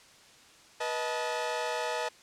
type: tone cluster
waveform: sawtooth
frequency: 487.3 / 629 / 870 Hz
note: B4 / D#5 / A5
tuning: -23 / +19 / -20 cents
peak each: -31 dBFS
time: 0.8-2.09 s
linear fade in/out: 10 ms
effects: white hiss -56 dBFS RMS until 2.22 s + low-pass 7000 Hz 12 dB/octave